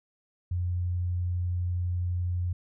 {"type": "tone", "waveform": "sine", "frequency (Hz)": 88.8, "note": "F2", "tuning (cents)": 29, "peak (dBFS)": -26, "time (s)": [0.51, 2.53], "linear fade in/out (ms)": 5, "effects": []}